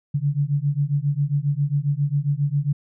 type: beating tone pair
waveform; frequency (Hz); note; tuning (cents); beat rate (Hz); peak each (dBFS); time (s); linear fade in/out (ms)
sine; 140 / 147.4; C#3 / D3; +18 / +7; 7.4; -22; 0.14-2.73; 10
effects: none